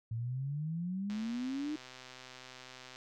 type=exponential sweep; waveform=sine; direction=up; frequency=110.9 to 309.4 Hz; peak=-34 dBFS; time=0.11-1.76 s; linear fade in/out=5 ms
type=click train; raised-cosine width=0.2 ms; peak=-32 dBFS; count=239; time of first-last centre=1.1-2.959 s; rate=128 Hz
effects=none